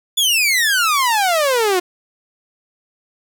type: exponential sweep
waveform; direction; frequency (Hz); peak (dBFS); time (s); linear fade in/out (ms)
sawtooth; down; 3506 to 349.2; -10; 0.17-1.8; 10
effects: none